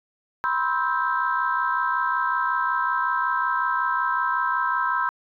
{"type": "chord", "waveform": "sine", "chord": "C major seventh", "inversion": "third", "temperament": "just", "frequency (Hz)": [981.1, 1046.5, 1308.1, 1569.8], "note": ["B5", "C6", "E6", "G6"], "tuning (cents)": [-12, 0, -14, 2], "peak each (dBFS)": -26, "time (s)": [0.44, 5.09], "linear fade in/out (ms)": 0, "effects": ["tanh soft clip ceiling -10 dBFS"]}